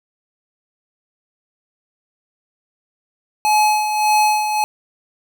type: tone with tremolo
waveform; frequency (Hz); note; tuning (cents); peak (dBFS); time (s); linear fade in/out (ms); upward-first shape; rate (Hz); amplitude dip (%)
square; 850; G#5; +40; -12; 3.45-4.64; 0; sine; 1.7; 55
effects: 9-bit